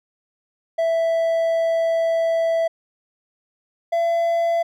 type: tone pair in turn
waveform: triangle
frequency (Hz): 660 / 675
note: E5 / E5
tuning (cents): +2 / +41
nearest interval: unison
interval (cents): 39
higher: second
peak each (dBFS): -15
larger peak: neither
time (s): 0.78-2.68 / 3.92-4.63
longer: first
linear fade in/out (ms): 10
effects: none